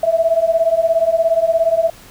sine beating tone pair, 648 / 665 Hz, E5 / E5, -30 / +15 cents, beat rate 17 Hz, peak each -16 / -14 dBFS, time 0.03-1.9 s, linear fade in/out 5 ms, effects pink hiss -42 dBFS RMS until 2.1 s

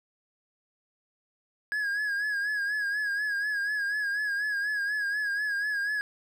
triangle tone with vibrato, 1661.2 Hz, G#6, in tune, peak -25 dBFS, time 1.72-6.01 s, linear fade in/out 0 ms, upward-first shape sine, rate 4.1 Hz, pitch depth 58 cents each way, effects none

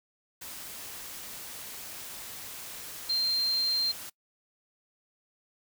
sine tone in noise, 4171 Hz, C8, 6 cents flat, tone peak -25 dBFS, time 3.09-3.92 s, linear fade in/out 10 ms, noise white, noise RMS -42 dBFS, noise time 0.41-4.1 s, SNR +14 dB, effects noise-tail reverb RT60 0.1 s tail -23 dB re dry

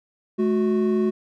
triangle tone pair together, 214.9 / 367.5 Hz, A3 / F#4, -41 / -12 cents, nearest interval major sixth, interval 929 cents, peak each -19 dBFS, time 0.38-1.11 s, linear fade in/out 20 ms, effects none

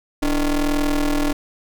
45% pulse ring-modulated tone, 155.56 Hz, D#3, in tune, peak -14 dBFS, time 0.22-1.33 s, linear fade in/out 10 ms, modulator 135 Hz, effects none

